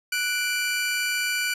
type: tone pair together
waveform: sawtooth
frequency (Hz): 1480 / 2346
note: F#6 / D7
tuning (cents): 0 / -2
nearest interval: minor sixth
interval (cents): 798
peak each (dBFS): -23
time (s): 0.12-1.54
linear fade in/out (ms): 5
effects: resampled to 32000 Hz